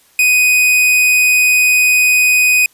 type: tone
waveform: 45% pulse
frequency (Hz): 2495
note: D#7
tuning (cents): +4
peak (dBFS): -8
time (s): 0.19-2.66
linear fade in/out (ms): 2
effects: white hiss -51 dBFS RMS until 2.73 s + resampled to 32000 Hz